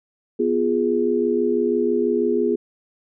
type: chord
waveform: sine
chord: F diminished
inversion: second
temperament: equal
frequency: 246.9 / 349.2 / 415.3 Hz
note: Cb4 / F4 / Ab4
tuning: 0 / 0 / 0 cents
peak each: -23 / -22 / -20 dBFS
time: 0.39-2.56 s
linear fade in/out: 10 ms
effects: none